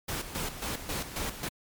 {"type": "noise with tremolo", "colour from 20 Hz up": "pink", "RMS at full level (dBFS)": -33, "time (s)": [0.08, 1.49], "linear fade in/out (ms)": 10, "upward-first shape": "square", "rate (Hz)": 3.7, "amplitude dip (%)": 65, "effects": ["MP3 96 kbps"]}